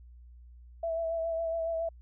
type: tone with vibrato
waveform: sine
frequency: 659.3 Hz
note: E5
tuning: in tune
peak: -29 dBFS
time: 0.83-1.89 s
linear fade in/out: 5 ms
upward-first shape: sine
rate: 7.2 Hz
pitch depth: 25 cents each way
effects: added 60 Hz sine -49 dBFS peak until 2.01 s